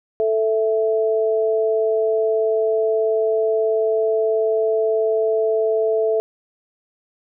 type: tone pair together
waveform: sine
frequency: 440.8 / 659.3 Hz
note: A4 / E5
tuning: +3 / 0 cents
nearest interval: perfect fifth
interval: 697 cents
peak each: -17 / -21 dBFS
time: 0.2-6.2 s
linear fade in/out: 0 ms
effects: none